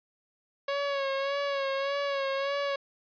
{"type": "tone with vibrato", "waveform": "sawtooth", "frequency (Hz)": 554.4, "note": "C#5", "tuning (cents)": 0, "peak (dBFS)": -24, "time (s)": [0.68, 2.76], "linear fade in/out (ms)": 5, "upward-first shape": "sine", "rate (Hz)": 1.7, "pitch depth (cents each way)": 40, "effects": ["resampled to 11025 Hz"]}